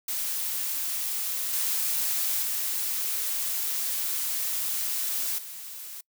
blue noise with level steps, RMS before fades -30 / -27 / -29 / -40 dBFS, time 0.08-6.01 s, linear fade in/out 5 ms, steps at 1.53 / 2.42 / 5.38 s, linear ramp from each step 5 ms, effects noise-tail reverb RT60 0.1 s tail -25 dB re dry

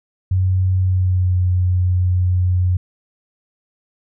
sine tone with pitch glide, 93.1 to 90.66 Hz, F#2 to F#2, +11 to -35 cents, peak -13 dBFS, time 0.31-2.77 s, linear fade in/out 5 ms, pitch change -46 cents, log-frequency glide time 0.8-1.4 s, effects none

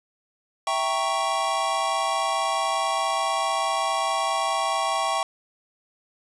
square chord, E diminished seventh, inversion none, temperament equal, 659.3 / 784 / 932.3 / 1108.7 Hz, E5 / G5 / Bb5 / Db6, 0 / 0 / 0 / 0 cents, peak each -30 / -28 / -32 / -27 dBFS, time 0.67-5.23 s, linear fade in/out 2 ms, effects resampled to 24000 Hz + 8-bit

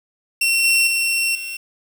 sawtooth tone with level steps, 2719 Hz, F7, 47 cents flat, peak -12 / -10 / -14 / -24 dBFS, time 0.41-1.57 s, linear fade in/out 5 ms, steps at 0.64 / 0.87 / 1.35 s, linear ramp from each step 2 ms, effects 7-bit

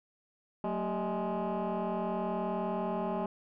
sine tone with frequency modulation, 225.3 Hz, A3, 41 cents sharp, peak -28 dBFS, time 0.64-3.26 s, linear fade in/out 2 ms, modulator 205 Hz, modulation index 3.7, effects tanh soft clip ceiling -29 dBFS

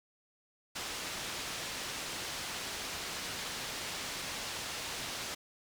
white low-pass noise, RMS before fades -40 dBFS, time 0.75-5.35 s, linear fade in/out 10 ms, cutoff 5600 Hz, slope 12 dB/octave, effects none

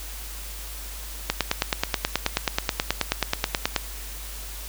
click train, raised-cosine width 0.2 ms, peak -3 dBFS, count 24, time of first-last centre 1.3-3.763 s, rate 9.34 Hz, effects added 50 Hz sine -36 dBFS peak until 4.68 s + white hiss -39 dBFS RMS until 4.68 s

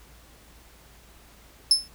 35% pulse tone with exponential decay, 5250 Hz, E8, 8 cents flat, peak -9 dBFS, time 1.71-1.88 s, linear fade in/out 2 ms, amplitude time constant 36 ms, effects added 56 Hz sine -54 dBFS peak until 1.94 s + pink hiss -54 dBFS RMS until 1.94 s

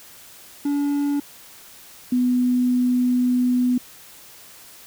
triangle / sine tone pair in turn, 286.4 / 248.6 Hz, D4 / B3, -43 / +12 cents, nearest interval major second, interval 245 cents, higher first, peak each -17 / -16 dBFS, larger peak second, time 0.65-1.2 / 2.12-3.78 s, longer second, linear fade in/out 5 ms, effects white hiss -45 dBFS RMS until 4.86 s

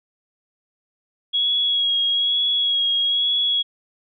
sine tone with vibrato, 3322 Hz, G#7, in tune, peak -17 dBFS, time 1.33-3.63 s, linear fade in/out 20 ms, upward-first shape sine, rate 1.1 Hz, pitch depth 23 cents each way, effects none

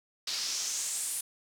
pink noise with band-pass filter sweep, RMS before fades -34 dBFS, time 0.27-1.21 s, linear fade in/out 5 ms, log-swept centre 4500 to 9800 Hz, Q 2.9, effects none

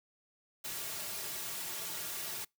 white noise with comb filter, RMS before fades -40 dBFS, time 0.64-2.45 s, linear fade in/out 10 ms, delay 3.9 ms, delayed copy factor -0.65, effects noise-tail reverb RT60 0.2 s tail -26 dB re dry + high-pass 100 Hz 12 dB/octave

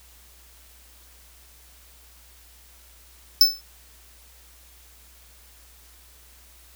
square tone with exponential decay, 5270 Hz, E8, 1 cent flat, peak -8 dBFS, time 3.41-3.61 s, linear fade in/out 1 ms, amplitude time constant 42 ms, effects added 60 Hz sine -53 dBFS peak until 6.75 s + white hiss -53 dBFS RMS until 6.75 s

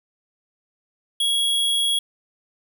square tone, 3322 Hz, G#7, in tune, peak -19 dBFS, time 1.2-1.99 s, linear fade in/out 5 ms, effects 8-bit

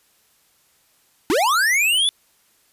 square linear sweep, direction up, 269.7 to 3520 Hz, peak -16 dBFS, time 1.3-2.09 s, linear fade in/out 0 ms, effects white hiss -60 dBFS RMS until 2.72 s + resampled to 32000 Hz

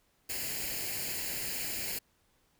white noise with comb filter, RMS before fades -36 dBFS, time 0.29-1.99 s, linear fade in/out 10 ms, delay 0.42 ms, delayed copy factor +0.7, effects pink hiss -71 dBFS RMS until 2.59 s

